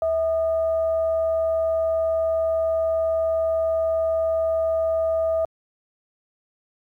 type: tone with frequency modulation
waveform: sine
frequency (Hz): 650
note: E5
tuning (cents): -24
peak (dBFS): -19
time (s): 0.02-5.45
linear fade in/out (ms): 2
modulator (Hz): 573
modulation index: 0.25
effects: high-pass 80 Hz 12 dB/octave + 10-bit